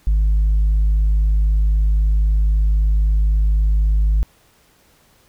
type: tone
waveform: sine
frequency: 51.91 Hz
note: G#1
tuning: in tune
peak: -10 dBFS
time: 0.07-4.23 s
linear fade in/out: 0 ms
effects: tanh soft clip ceiling -11 dBFS + pink hiss -55 dBFS RMS until 5.28 s